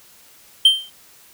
triangle tone with exponential decay, 3136 Hz, G7, in tune, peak -4 dBFS, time 0.65-0.9 s, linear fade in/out 5 ms, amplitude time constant 54 ms, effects white hiss -49 dBFS RMS until 1.33 s

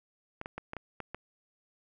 clicks, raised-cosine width 0.5 ms, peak -23 dBFS, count 7, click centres 0.414 / 0.459 / 0.58 / 0.734 / 0.767 / 1.003 / 1.146 s, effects none

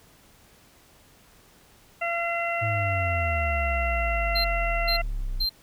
harmonic tone, 682 Hz, F5, 41 cents flat, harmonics 1 / 2 / 3 / 4, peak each -28 / -33 / -30 / -32 dBFS, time 2.01-5.02 s, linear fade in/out 10 ms
triangle exponential sweep, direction down, 110.7 to 30.07 Hz, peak -24 dBFS, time 2.61-5.46 s, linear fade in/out 20 ms
triangle tone bursts, 4148 Hz, C8, 16 cents flat, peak -22 dBFS, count 3, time 4.35-5.495 s, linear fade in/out 10 ms, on 95 ms, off 430 ms
effects pink hiss -56 dBFS RMS until 5.62 s

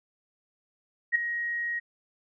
sine tone with ADSR envelope, 1887 Hz, A#6, 21 cents sharp, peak -17 dBFS, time 1.12-1.8 s, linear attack 33 ms, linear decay 7 ms, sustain -11 dB, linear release 18 ms, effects none

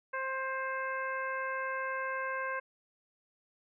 harmonic tone with a mistuned harmonic, 528 Hz, C5, 16 cents sharp, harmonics 1 / 2 / 3 / 4 / 5, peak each -39 / -37 / -37 / -44 / -48 dBFS, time 0.13-2.6 s, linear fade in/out 10 ms, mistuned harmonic 5, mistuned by -19 cents, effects none

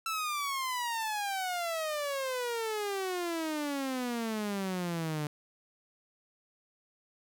sawtooth exponential sweep, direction down, 1337 to 147.1 Hz, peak -28 dBFS, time 0.06-5.27 s, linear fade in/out 2 ms, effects none

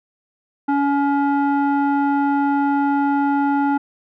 square tone with low-pass filter, 282.1 Hz, C#4, 30 cents sharp, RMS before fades -18 dBFS, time 0.68-3.78 s, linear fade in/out 10 ms, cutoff 1100 Hz, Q 5.8, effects none

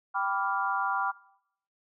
sine chord, G dominant seventh, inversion none, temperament equal with one note detuned, 784 / 987.8 / 1169.2 / 1396.9 Hz, G5 / B5 / D6 / F6, 0 / 0 / -8 / 0 cents, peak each -32 dBFS, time 0.14-1.12 s, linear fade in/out 20 ms, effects noise-tail reverb RT60 0.7 s tail -19 dB re dry

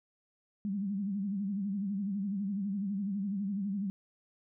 sine tone with vibrato, 198.8 Hz, G3, 25 cents sharp, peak -31 dBFS, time 0.65-3.9 s, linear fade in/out 0 ms, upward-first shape sine, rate 12 Hz, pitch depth 93 cents each way, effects none

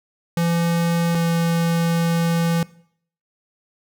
square tone pair in turn, 169.2 / 167.84 Hz, E3 / E3, +45 / +31 cents, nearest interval unison, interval 14 cents, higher first, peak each -18 dBFS, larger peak neither, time 0.37-1.15 / 1.15-2.63 s, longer second, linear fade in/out 2 ms, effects noise-tail reverb RT60 0.6 s tail -20 dB re dry

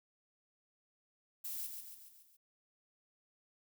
violet noise with echo, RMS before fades -42 dBFS, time 1.44-1.67 s, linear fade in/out 10 ms, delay 140 ms, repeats 5, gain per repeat -5 dB, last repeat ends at 2.37 s, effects none

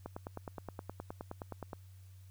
click train, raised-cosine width 1 ms, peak -27 dBFS, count 17, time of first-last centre 0.06-1.732 s, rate 9.57 Hz, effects added 94 Hz sine -52 dBFS peak until 2.3 s + white hiss -69 dBFS RMS until 2.3 s

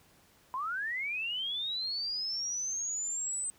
sine linear sweep, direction up, 987.8 to 8200 Hz, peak -32 dBFS, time 0.54-3.5 s, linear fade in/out 0 ms, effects pink hiss -63 dBFS RMS until 3.58 s + high-pass 60 Hz 12 dB/octave

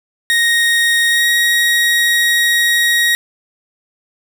30% pulse tone with pitch glide, 1867 to 1888.7 Hz, A#6 to A#6, +2 to +22 cents, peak -8 dBFS, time 0.3-3.15 s, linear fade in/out 0 ms, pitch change +20 cents, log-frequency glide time 1.07-1.27 s, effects none

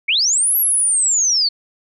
sine linear two-way sweep, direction up then down, 2100 to 11760 to 4338 Hz, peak -13 dBFS, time 0.08-1.49 s, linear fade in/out 10 ms, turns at 0.57 s, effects none

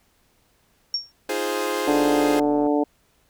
sine tone with exponential decay, 5520 Hz, F8, 21 cents flat, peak -18 dBFS, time 0.94-1.12 s, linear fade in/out 2 ms, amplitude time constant 37 ms
sawtooth chord, F minor seventh, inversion third, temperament equal, 311.1 / 349.2 / 415.3 / 523.3 Hz, Eb4 / F4 / Ab4 / C5, 0 / 0 / 0 / 0 cents, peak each -28 / -26 / -23 / -24 dBFS, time 1.29-2.4 s, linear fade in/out 5 ms
harmonic tone, 146.83 Hz, D3, in tune, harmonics 2 / 3 / 4 / 5 / 6, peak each -20 / -24 / -26 / -28 / -30 dBFS, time 1.87-2.84 s, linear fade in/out 10 ms
click train, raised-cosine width 1 ms, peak -25 dBFS, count 98, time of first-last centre 1.88-2.669 s, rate 123 Hz
effects pink hiss -63 dBFS RMS until 3.29 s

